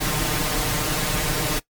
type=noise with comb filter; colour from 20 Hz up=pink; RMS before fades=-23 dBFS; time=0-1.6 s; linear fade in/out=20 ms; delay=6.6 ms; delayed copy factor=+1; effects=noise-tail reverb RT60 0.1 s tail -19 dB re dry + MP3 96 kbps